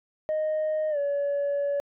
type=tone with pitch glide; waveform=sine; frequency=620 to 568.5 Hz; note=D#5 to C#5; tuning=-6 to +44 cents; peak=-22 dBFS; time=0.29-1.8 s; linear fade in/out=0 ms; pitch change=-150 cents; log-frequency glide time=0.9-0.98 s; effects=tanh soft clip ceiling -22 dBFS